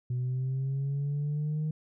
sine linear sweep, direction up, 123.47 to 155.56 Hz, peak -26 dBFS, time 0.1-1.71 s, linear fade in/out 5 ms, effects tanh soft clip ceiling -26 dBFS

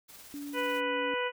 white noise with tremolo, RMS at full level -49 dBFS, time 0.08-0.81 s, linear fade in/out 20 ms, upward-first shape sine, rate 18 Hz, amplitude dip 35%
sine tone with pitch glide, 287.3 to 283.3 Hz, D4 to C#4, -38 to +38 cents, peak -37 dBFS, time 0.34-1.14 s, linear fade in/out 0 ms, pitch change -24 cents, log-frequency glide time 0.7-0.92 s
harmonic tone, 493.9 Hz, B4, in tune, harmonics 1 / 2 / 3 / 4 / 5 / 6, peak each -32 / -35 / -37 / -38 / -39 / -40 dBFS, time 0.53-1.32 s, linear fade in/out 50 ms
effects none

